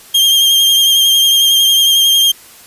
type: tone with vibrato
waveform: 40% pulse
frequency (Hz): 3200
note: G7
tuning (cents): +35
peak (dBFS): -6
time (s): 0.14-2.32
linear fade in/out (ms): 10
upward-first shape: sine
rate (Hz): 11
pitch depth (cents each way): 25
effects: white hiss -39 dBFS RMS until 2.66 s + resampled to 32000 Hz